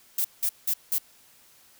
violet noise bursts, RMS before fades -25 dBFS, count 4, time 0.18-0.984 s, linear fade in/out 5 ms, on 66 ms, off 180 ms, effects white hiss -57 dBFS RMS until 1.79 s

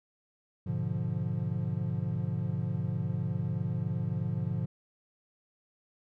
triangle chord, G# diminished seventh, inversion none, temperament equal, 103.83 / 123.47 / 146.83 / 174.61 Hz, G#2 / B2 / D3 / F3, 0 / 0 / 0 / 0 cents, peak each -33 dBFS, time 0.66-4.66 s, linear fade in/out 10 ms, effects none

